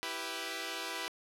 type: chord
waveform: 5% pulse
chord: E minor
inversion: none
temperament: equal with one note detuned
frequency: 329.6 / 390.6 / 493.9 Hz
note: E4 / G4 / B4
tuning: 0 / -6 / 0 cents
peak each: -30 dBFS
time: 0.03-1.08 s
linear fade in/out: 0 ms
effects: low-pass 12000 Hz 12 dB/octave